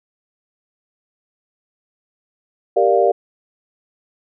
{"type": "chord", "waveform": "sine", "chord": "G minor seventh", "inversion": "none", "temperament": "equal", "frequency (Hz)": [392, 466.2, 587.3, 698.5], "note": ["G4", "Bb4", "D5", "F5"], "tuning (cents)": [0, 0, 0, 0], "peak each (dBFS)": -17, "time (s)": [2.76, 3.12], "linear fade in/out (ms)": 10, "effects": []}